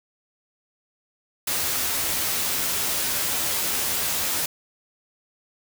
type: noise with comb filter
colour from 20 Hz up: white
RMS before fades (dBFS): -25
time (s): 1.47-4.46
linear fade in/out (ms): 5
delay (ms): 12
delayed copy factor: +0.5
effects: none